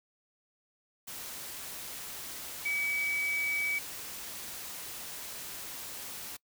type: tone in noise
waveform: sine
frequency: 2281 Hz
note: C#7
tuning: 49 cents sharp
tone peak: -29 dBFS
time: 2.65-3.79 s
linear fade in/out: 10 ms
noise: white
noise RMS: -42 dBFS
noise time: 1.07-6.37 s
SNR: +10 dB
effects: noise-tail reverb RT60 0.1 s tail -24 dB re dry